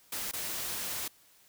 white noise with dropouts, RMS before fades -36 dBFS, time 0.12-1.08 s, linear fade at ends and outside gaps 5 ms, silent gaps 0.314-0.334 s, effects white hiss -62 dBFS RMS until 1.48 s

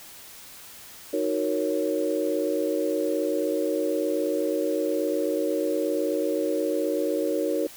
sine chord, D# minor seventh, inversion none, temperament equal, 311.1 / 370 / 466.2 / 554.4 Hz, D#4 / F#4 / A#4 / C#5, 0 / 0 / 0 / 0 cents, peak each -28 / -30 / -28 / -28 dBFS, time 1.13-7.67 s, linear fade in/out 5 ms, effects white hiss -45 dBFS RMS until 7.76 s

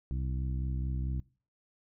harmonic tone, 64.6 Hz, C2, 21 cents flat, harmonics 1 / 2 / 3 / 4 / 5, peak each -32 / -36 / -45 / -49 / -50 dBFS, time 0.11-1.2 s, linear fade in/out 0 ms, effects noise-tail reverb RT60 0.4 s tail -22 dB re dry

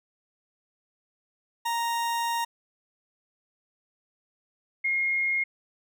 40% pulse / sine tone pair in turn, 932.3 / 2143 Hz, A#5 / C7, 0 / +41 cents, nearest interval octave + major second, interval 1441 cents, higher second, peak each -25 / -23 dBFS, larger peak second, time 1.65-2.45 / 4.84-5.44 s, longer first, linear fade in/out 10 ms, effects none

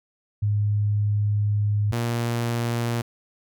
sine / sawtooth tone pair in turn, 103.83 / 117.96 Hz, G#2 / A#2, 0 / +21 cents, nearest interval major second, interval 221 cents, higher second, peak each -19 dBFS, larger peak neither, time 0.42-1.92 / 1.92-3.02 s, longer first, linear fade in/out 10 ms, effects none

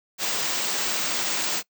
white band-stop noise, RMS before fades -26 dBFS, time 0.18-1.63 s, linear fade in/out 50 ms, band 8300 to 16000 Hz, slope 96 dB/octave, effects noise-tail reverb RT60 0.1 s tail -23 dB re dry + high-pass 200 Hz 12 dB/octave

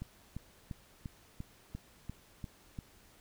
click train, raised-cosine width 5 ms, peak -28 dBFS, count 9, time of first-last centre 0.02-2.788 s, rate 2.89 Hz, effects pink hiss -62 dBFS RMS until 3.2 s

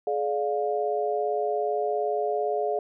sine chord, D diminished, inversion second, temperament just, 422.9 / 587.3 / 704.8 Hz, Ab4 / D5 / F5, +31 / 0 / +16 cents, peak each -27 / -30 / -28 dBFS, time 0.07-2.79 s, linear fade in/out 2 ms, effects none

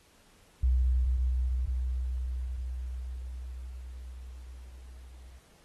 sine tone with level ramp, 62.8 Hz, B1, 30 cents sharp, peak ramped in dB -21 to -47 dBFS, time 0.63-5.39 s, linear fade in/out 5 ms, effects pink hiss -62 dBFS RMS until 5.64 s + AAC 32 kbps

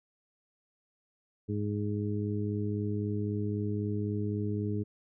harmonic tone, 103.83 Hz, G#2, in tune, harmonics 1 / 2 / 3 / 4, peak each -32 / -35 / -37 / -38 dBFS, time 1.48-4.84 s, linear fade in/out 20 ms, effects none

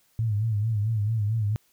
sine tone with vibrato, 108.1 Hz, A2, 30 cents flat, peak -22 dBFS, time 0.19-1.56 s, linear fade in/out 0 ms, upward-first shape sine, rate 4.5 Hz, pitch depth 100 cents each way, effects white hiss -65 dBFS RMS until 1.72 s

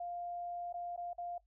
sine tone with dropouts, 700 Hz, F5, 4 cents sharp, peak -39 dBFS, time 0-1.38 s, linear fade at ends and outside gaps 5 ms, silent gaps 0.727-0.74 / 0.963-0.975 / 1.132-1.181 s, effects noise-tail reverb RT60 0.1 s tail -17 dB re dry + added 50 Hz sine -70 dBFS peak until 1.46 s

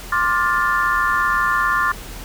sine chord, D minor seventh, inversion third, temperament just, 1057.2 / 1174.7 / 1409.6 / 1762 Hz, C6 / D6 / F6 / A6, +18 / 0 / +16 / +2 cents, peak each -21 dBFS, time 0.12-1.92 s, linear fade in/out 5 ms, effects added 41 Hz sine -36 dBFS peak until 2.24 s + pink hiss -36 dBFS RMS until 2.24 s

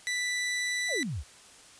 sawtooth tone, 1978 Hz, B6, 2 cents sharp, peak -25 dBFS, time 0.07-1.03 s, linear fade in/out 0 ms
sine exponential sweep, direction down, 784 to 56.5 Hz, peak -31 dBFS, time 0.88-1.24 s, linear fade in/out 50 ms
effects white hiss -53 dBFS RMS until 1.79 s + resampled to 22050 Hz

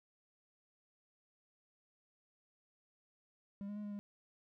triangle tone with pitch steps, 200 / 205.9 / 209.1 / 205.9 / 203.6 Hz, G3 / G#3 / G#3 / G#3 / G#3, +35 / -15 / +12 / -15 / -34 cents, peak -39 dBFS, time 3.61-3.99 s, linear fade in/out 0 ms, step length 76 ms, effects none

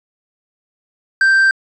triangle tone, 1568 Hz, G6, in tune, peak -7 dBFS, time 1.21-1.51 s, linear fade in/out 2 ms, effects resampled to 22050 Hz + 8-bit

